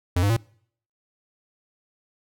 square tone with pitch steps, 88.9 / 100.95 / 114.63 Hz, F2 / G#2 / A#2, +31 / -49 / -29 cents, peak -19 dBFS, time 0.16-0.367 s, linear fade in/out 5 ms, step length 69 ms, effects noise-tail reverb RT60 0.6 s tail -25 dB re dry

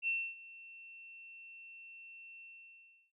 sine tone with ADSR envelope, 2700 Hz, E7, 41 cents sharp, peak -30 dBFS, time 0.02-3.12 s, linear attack 56 ms, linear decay 270 ms, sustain -20 dB, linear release 700 ms, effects none

